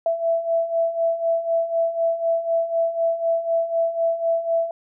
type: beating tone pair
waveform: sine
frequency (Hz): 662 / 666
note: E5 / E5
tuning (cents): +7 / +18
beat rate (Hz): 4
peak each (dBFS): -25 / -20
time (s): 0.06-4.71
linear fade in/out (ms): 2
effects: none